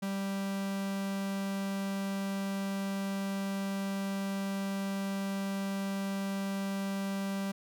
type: tone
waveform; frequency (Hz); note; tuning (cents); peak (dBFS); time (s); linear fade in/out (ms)
45% pulse; 196; G3; 0; -32; 0.02-7.52; 10
effects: none